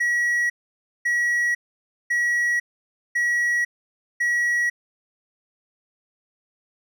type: tone bursts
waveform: triangle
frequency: 1920 Hz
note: B6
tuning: 49 cents flat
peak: -17 dBFS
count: 5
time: 0-4.7 s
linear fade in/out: 10 ms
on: 500 ms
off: 550 ms
effects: none